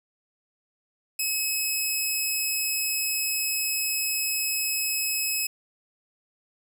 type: tone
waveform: 10% pulse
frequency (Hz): 2568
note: E7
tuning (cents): -46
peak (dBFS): -16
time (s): 1.19-5.47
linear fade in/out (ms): 5
effects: none